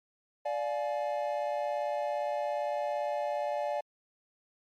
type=chord; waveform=triangle; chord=D diminished; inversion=none; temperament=just; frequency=587.3 / 704.8 / 845.8 Hz; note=D5 / F5 / Ab5; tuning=0 / +16 / +31 cents; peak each=-30 / -34 / -34 dBFS; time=0.45-3.81 s; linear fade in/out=10 ms; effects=MP3 64 kbps